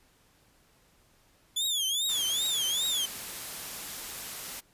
sawtooth tone with vibrato, 3414 Hz, G#7, 47 cents sharp, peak -24 dBFS, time 1.56-3.06 s, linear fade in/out 10 ms, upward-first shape triangle, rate 2.5 Hz, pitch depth 200 cents each way
white noise, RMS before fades -39 dBFS, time 2.08-4.61 s, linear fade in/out 20 ms
effects pink hiss -64 dBFS RMS until 4.73 s + resampled to 32000 Hz

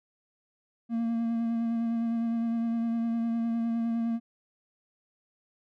triangle tone with vibrato, 230.6 Hz, A#3, 19 cents flat, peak -24 dBFS, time 0.89-4.2 s, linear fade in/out 50 ms, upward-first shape sine, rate 9.8 Hz, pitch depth 18 cents each way, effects none

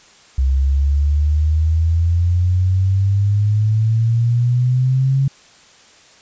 sine exponential sweep, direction up, 65.41 to 137.2 Hz, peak -12 dBFS, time 0.38-5.28 s, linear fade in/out 5 ms, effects white hiss -47 dBFS RMS until 6.21 s + resampled to 16000 Hz

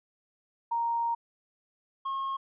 sine / triangle tone pair in turn, 932.3 / 1081.6 Hz, A#5 / C#6, 0 / -43 cents, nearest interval minor third, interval 257 cents, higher second, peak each -26 / -28 dBFS, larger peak first, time 0.71-1.15 / 2.05-2.37 s, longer first, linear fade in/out 10 ms, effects resampled to 8000 Hz

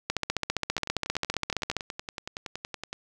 two click trains, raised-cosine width 0.2 ms, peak -17 / -9 dBFS, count 24 / 26, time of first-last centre 0.78-2.93 / 0.1-1.767 s, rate 10.7 / 15 Hz, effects none

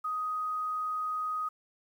sine tone with quantisation, 1251 Hz, D#6, 9 cents sharp, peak -30 dBFS, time 0.04-1.49 s, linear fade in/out 10 ms, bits 10, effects none

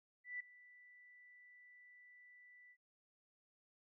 sine tone with ADSR envelope, 1975.5 Hz, B6, in tune, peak -40 dBFS, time 0.24-2.77 s, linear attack 160 ms, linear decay 7 ms, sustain -20 dB, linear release 61 ms, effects none

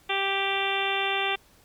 harmonic tone, 392 Hz, G4, in tune, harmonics 1 / 2 / 3 / 4 / 5 / 6 / 7 / 8 / 9, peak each -32 / -30 / -34 / -35 / -34 / -32 / -31 / -35 / -33 dBFS, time 0.09-1.36 s, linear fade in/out 10 ms, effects pink hiss -58 dBFS RMS until 1.64 s + MP3 96 kbps

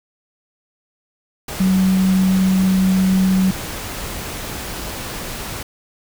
sine tone in noise, 188.3 Hz, F#3, 31 cents sharp, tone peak -12 dBFS, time 1.6-3.51 s, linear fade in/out 5 ms, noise pink, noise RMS -28 dBFS, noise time 1.48-5.63 s, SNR +13 dB, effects none

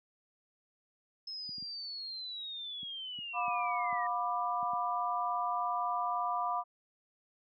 sine linear sweep, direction down, 5200 to 1839 Hz, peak -39 dBFS, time 1.27-4.07 s, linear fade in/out 5 ms
clicks, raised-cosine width 5 ms, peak -34 dBFS, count 9, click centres 1.492 / 1.582 / 1.625 / 2.831 / 3.188 / 3.481 / 3.928 / 4.629 / 4.734 s
sine chord, B diminished, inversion second, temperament just, 711.2 / 987.8 / 1185.3 Hz, F5 / B5 / D6, +31 / 0 / +16 cents, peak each -35 dBFS, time 3.33-6.64 s, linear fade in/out 50 ms
effects high-pass 200 Hz 12 dB/octave

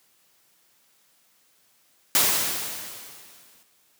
white noise with exponential decay, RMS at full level -18 dBFS, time 2.15-3.63 s, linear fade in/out 1 ms, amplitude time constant 320 ms, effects white hiss -63 dBFS RMS until 3.99 s + high-pass 100 Hz 12 dB/octave

